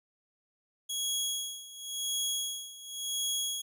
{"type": "tone with tremolo", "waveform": "20% pulse", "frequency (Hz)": 3322, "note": "G#7", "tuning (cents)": 0, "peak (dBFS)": -24, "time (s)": [0.89, 3.62], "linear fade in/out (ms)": 10, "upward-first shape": "sine", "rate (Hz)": 0.93, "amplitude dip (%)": 85, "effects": []}